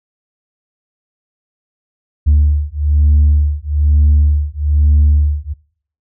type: beating tone pair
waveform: sine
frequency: 73.42 / 74.52 Hz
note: D2 / D2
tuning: 0 / +26 cents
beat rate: 1.1 Hz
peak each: -10 dBFS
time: 2.26-5.54 s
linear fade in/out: 20 ms
effects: noise-tail reverb RT60 0.6 s tail -24 dB re dry + tanh soft clip ceiling -4 dBFS